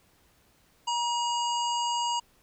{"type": "harmonic tone with a mistuned harmonic", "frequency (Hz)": 950, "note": "A#5", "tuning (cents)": 33, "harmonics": [1, 3, 5, 7, 8], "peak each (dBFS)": [-27, -33, -39, -41, -40], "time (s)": [0.87, 2.2], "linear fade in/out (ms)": 10, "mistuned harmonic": 3, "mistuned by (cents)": 16, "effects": ["pink hiss -64 dBFS RMS until 2.42 s"]}